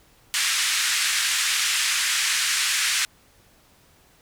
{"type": "band-pass noise", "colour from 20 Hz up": "pink", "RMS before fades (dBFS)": -23, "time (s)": [0.34, 3.05], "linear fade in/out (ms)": 0, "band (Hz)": [1600, 10000], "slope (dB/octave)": 24, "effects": ["pink hiss -57 dBFS RMS until 4.21 s"]}